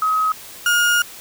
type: tone pair in turn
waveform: sine / 35% pulse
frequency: 1270 / 1426.8 Hz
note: D#6 / F6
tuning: +35 / +37 cents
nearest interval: major second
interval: 202 cents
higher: second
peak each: -15 / -12 dBFS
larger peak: second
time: 0.02-0.32 / 0.66-1.02 s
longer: second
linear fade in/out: 2 ms
effects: white hiss -38 dBFS RMS until 1.2 s